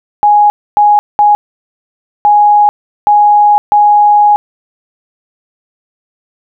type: tone bursts at uneven times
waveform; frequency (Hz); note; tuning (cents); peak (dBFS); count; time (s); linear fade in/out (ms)
sine; 830.6; G#5; 0; -3; 6; 0.23-0.5 / 0.77-0.99 / 1.19-1.35 / 2.25-2.69 / 3.07-3.58 / 3.72-4.36; 0
effects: none